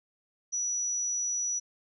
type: tone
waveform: sine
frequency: 5880 Hz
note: F#8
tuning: 12 cents flat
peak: -28 dBFS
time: 0.52-1.6 s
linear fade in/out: 20 ms
effects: none